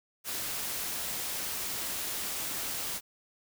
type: noise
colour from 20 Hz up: white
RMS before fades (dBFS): -35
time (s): 0.24-3.01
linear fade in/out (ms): 50
effects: none